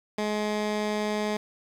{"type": "tone with low-pass filter", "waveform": "15% pulse", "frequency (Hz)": 211.1, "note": "G#3", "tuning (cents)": 29, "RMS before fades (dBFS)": -28, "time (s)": [0.18, 1.37], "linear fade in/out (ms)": 5, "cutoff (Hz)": 6200, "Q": 0.76, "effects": ["8-bit"]}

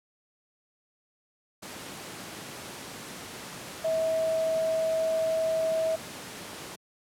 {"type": "tone in noise", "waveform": "sine", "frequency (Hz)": 645, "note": "E5", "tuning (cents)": -38, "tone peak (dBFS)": -24, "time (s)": [3.84, 5.96], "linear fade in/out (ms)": 10, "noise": "pink", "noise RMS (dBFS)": -40, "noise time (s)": [1.62, 6.76], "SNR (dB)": 13, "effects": ["high-pass 150 Hz 12 dB/octave", "low-pass 12000 Hz 12 dB/octave"]}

